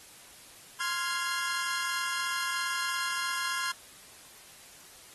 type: chord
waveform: sawtooth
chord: F minor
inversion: second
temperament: equal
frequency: 1046.5 / 1396.9 / 1661.2 Hz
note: C6 / F6 / Ab6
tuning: 0 / 0 / 0 cents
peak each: -32 dBFS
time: 0.8-3.72 s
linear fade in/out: 5 ms
effects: white hiss -52 dBFS RMS until 5.14 s + AAC 32 kbps